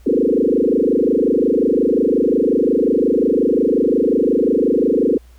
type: tone with frequency modulation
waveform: sine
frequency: 366 Hz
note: F#4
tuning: 19 cents flat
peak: -12 dBFS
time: 0.06-5.18 s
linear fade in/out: 10 ms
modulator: 25.6 Hz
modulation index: 4.9
effects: added 60 Hz sine -42 dBFS peak until 5.38 s + pink hiss -55 dBFS RMS until 5.38 s